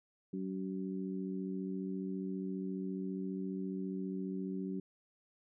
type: harmonic tone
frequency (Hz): 94.7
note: F#2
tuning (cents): +41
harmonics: 2 / 3 / 4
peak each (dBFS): -38 / -42 / -44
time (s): 0.33-4.8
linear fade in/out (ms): 5
effects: none